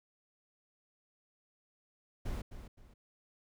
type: noise with echo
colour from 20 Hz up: brown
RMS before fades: -37 dBFS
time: 2.25-2.42 s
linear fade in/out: 10 ms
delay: 260 ms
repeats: 2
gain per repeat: -10 dB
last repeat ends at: 2.94 s
effects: none